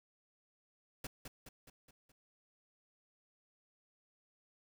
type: noise with echo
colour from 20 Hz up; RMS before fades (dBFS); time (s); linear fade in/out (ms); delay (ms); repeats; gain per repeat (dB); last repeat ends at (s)
pink; -43; 1.04-1.07; 5; 210; 5; -5; 2.12
effects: none